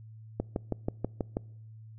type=click train; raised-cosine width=2 ms; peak=-16 dBFS; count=7; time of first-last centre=0.4-1.369 s; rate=6.19 Hz; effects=noise-tail reverb RT60 0.8 s tail -25 dB re dry + added 110 Hz sine -46 dBFS peak until 1.98 s